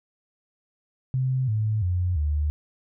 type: tone with pitch steps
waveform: sine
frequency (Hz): 130 / 108.06 / 89.82 / 74.67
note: C3 / A2 / F2 / D2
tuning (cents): -11 / -31 / +49 / +29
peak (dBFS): -21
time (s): 1.14-2.5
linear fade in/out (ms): 0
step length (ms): 340
effects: none